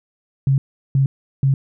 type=tone bursts; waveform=sine; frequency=135.9 Hz; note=C#3; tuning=34 cents flat; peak=-12 dBFS; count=3; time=0.47-1.54 s; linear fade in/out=2 ms; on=110 ms; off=370 ms; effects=none